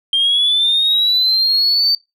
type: linear sweep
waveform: sine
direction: up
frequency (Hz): 3175 to 4600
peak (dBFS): -10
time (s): 0.13-1.95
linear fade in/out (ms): 2
effects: noise-tail reverb RT60 0.2 s tail -22 dB re dry + tanh soft clip ceiling -8 dBFS